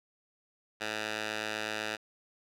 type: tone with band-pass filter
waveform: 10% pulse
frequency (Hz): 108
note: A2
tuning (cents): -32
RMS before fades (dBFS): -36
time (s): 0.8-1.97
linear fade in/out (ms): 20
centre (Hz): 2500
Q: 0.79
effects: none